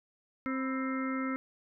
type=harmonic tone with a mistuned harmonic; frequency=263.8 Hz; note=C4; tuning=14 cents sharp; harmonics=1 / 2 / 4 / 5 / 6 / 7 / 8; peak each=-32 / -42 / -49 / -38 / -51 / -47 / -42 dBFS; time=0.46-1.36 s; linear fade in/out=0 ms; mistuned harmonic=4; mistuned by=-94 cents; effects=none